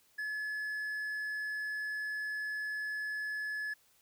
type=tone; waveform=triangle; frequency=1710 Hz; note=A6; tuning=50 cents flat; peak=-33 dBFS; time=0.18-3.74 s; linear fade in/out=10 ms; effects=white hiss -68 dBFS RMS until 4.01 s